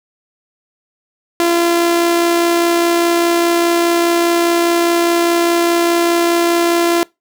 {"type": "tone with amplitude modulation", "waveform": "sawtooth", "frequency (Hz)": 341.7, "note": "F4", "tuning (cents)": -38, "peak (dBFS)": -6, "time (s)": [1.4, 7.03], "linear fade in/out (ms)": 0, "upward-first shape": "sine", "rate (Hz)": 64.9, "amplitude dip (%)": 30, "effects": ["noise-tail reverb RT60 0.2 s tail -24 dB re dry"]}